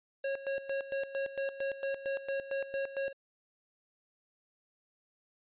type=tone with tremolo; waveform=square; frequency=547 Hz; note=C#5; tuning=23 cents flat; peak=-32 dBFS; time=0.24-3.13 s; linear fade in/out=5 ms; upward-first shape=square; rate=4.4 Hz; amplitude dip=75%; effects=resampled to 8000 Hz